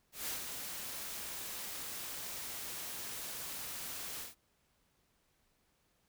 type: noise with ADSR envelope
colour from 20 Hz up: white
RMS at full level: -38 dBFS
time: 0.12-4.35 s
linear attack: 160 ms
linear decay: 130 ms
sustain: -5 dB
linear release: 140 ms
effects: pink hiss -75 dBFS RMS until 6.08 s